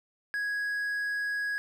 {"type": "tone", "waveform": "triangle", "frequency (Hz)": 1661, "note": "G#6", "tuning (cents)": 0, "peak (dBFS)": -27, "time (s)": [0.34, 1.58], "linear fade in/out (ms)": 0, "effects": []}